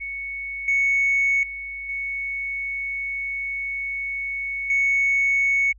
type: tone with level steps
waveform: sine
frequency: 2217 Hz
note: C#7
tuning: in tune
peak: -28 / -16 / -30 / -25 / -16 dBFS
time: 0-5.73 s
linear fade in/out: 20 ms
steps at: 0.68 / 1.43 / 1.89 / 4.7 s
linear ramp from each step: 2 ms
effects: tanh soft clip ceiling -13 dBFS + added 50 Hz sine -46 dBFS peak until 5.78 s